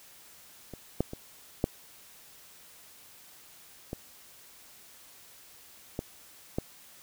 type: clicks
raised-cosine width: 2 ms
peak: -27 / -12 / -24 / -11 / -21 / -18 / -15 dBFS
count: 7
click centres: 0.737 / 1.006 / 1.134 / 1.641 / 3.931 / 5.991 / 6.585 s
effects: white hiss -54 dBFS RMS until 7.02 s